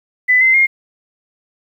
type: tone with pitch steps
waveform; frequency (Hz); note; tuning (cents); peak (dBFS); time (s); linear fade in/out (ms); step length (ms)
sine; 2000 / 2065 / 2131; B6 / C7 / C7; +21 / -23 / +31; -8; 0.28-0.67; 20; 130
effects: 8-bit